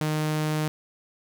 sawtooth tone, 153.9 Hz, D#3, 19 cents flat, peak -20 dBFS, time 0.01-0.68 s, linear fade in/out 0 ms, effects none

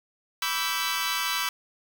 15% pulse chord, E minor seventh, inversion second, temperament equal with one note detuned, 987.8 / 1147.8 / 1318.5 / 1568 Hz, B5 / D6 / E6 / G6, 0 / -40 / 0 / 0 cents, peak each -25 dBFS, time 0.42-1.49 s, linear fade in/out 2 ms, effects 7-bit

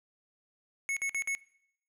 square tone bursts, 2199 Hz, C#7, 14 cents flat, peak -30 dBFS, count 4, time 0.89-1.35 s, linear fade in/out 0 ms, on 76 ms, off 52 ms, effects noise-tail reverb RT60 0.7 s tail -21 dB re dry + low-pass 12000 Hz 12 dB/octave

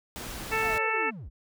pink noise, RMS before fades -38 dBFS, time 0.16-0.78 s, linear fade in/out 0 ms
harmonic tone, 442.3 Hz, A4, 9 cents sharp, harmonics 1 / 2 / 3 / 4 / 5 / 6, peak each -32 / -32 / -32 / -32 / -32 / -32 dBFS, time 0.51-1.11 s, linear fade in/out 20 ms
triangle linear sweep, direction down, 755 to 35.69 Hz, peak -36 dBFS, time 0.62-1.3 s, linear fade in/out 20 ms
effects none

